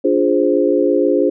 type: chord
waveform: sine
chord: D half-diminished seventh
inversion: none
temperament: equal with one note detuned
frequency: 290.8 / 349.2 / 415.3 / 523.3 Hz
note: D4 / F4 / Ab4 / C5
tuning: -17 / 0 / 0 / 0 cents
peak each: -17 dBFS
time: 0.04-1.3 s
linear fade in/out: 10 ms
effects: none